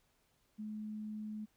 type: tone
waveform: sine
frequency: 213.7 Hz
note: G#3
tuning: 50 cents sharp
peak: -40 dBFS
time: 0.58-1.46 s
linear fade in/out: 20 ms
effects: pink hiss -75 dBFS RMS until 1.56 s